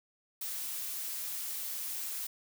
blue noise, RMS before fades -38 dBFS, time 0.41-2.27 s, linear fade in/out 5 ms, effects none

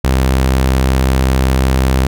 sawtooth tone, 65.41 Hz, C2, in tune, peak -6 dBFS, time 0.04-2.07 s, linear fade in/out 5 ms, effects none

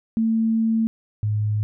sine tone pair in turn, 224.2 / 105.81 Hz, A3 / G#2, +33 / +33 cents, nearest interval octave + minor second, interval 1300 cents, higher first, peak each -17 / -19 dBFS, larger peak first, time 0.17-0.87 / 1.23-1.63 s, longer first, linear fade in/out 0 ms, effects none

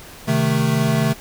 square chord, A diminished, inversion first, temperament equal with one note detuned, 131.72 / 155.56 / 220 Hz, C3 / Eb3 / A3, +12 / 0 / 0 cents, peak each -21 dBFS, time 0.27-1.14 s, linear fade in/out 20 ms, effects pink hiss -40 dBFS RMS until 1.2 s

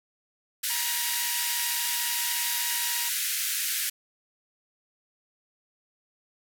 white band-pass noise, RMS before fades -29 dBFS, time 0.63-3.9 s, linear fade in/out 10 ms, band 1500 to 16000 Hz, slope 48 dB/octave
10% pulse tone, 952 Hz, A#5, 36 cents sharp, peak -26 dBFS, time 0.7-3.09 s, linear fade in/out 2 ms
effects none

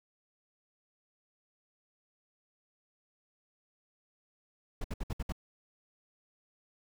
brown noise bursts, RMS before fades -34 dBFS, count 6, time 4.81-5.323 s, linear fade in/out 5 ms, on 33 ms, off 63 ms, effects none

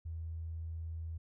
triangle tone with tanh clipping, 81.7 Hz, E2, 15 cents flat, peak -38 dBFS, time 0.05-1.18 s, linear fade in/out 10 ms, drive 3 dB, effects none

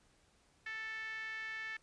5% pulse tone with band-pass filter, 440.8 Hz, A4, 3 cents sharp, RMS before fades -43 dBFS, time 0.66-1.77 s, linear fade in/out 5 ms, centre 1900 Hz, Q 9.7, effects pink hiss -70 dBFS RMS until 1.82 s + resampled to 22050 Hz

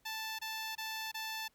10% pulse tone bursts, 880 Hz, A5, in tune, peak -30 dBFS, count 4, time 0.05-1.482 s, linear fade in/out 10 ms, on 340 ms, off 24 ms, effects pink hiss -73 dBFS RMS until 1.54 s

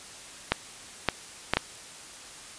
clicks, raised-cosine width 0.3 ms, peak -5 dBFS, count 4, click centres 0.52 / 1.087 / 1.536 / 1.57 s, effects white hiss -45 dBFS RMS until 2.58 s + resampled to 22050 Hz

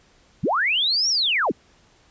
sine linear two-way sweep, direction up then down, 84.8 to 5730 to 116.4 Hz, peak -18 dBFS, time 0.43-1.52 s, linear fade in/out 10 ms, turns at 1.09 s, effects pink hiss -57 dBFS RMS until 2.1 s + resampled to 16000 Hz

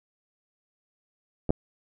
clicks, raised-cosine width 2 ms, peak -15 / -8 dBFS, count 2, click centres 1.493 / 1.505 s, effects none

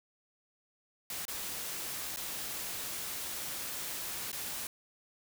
white noise with dropouts, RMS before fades -39 dBFS, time 1.1-4.67 s, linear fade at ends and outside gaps 2 ms, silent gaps 1.253-1.281 / 2.162-2.17 / 4.317-4.328 s, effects none

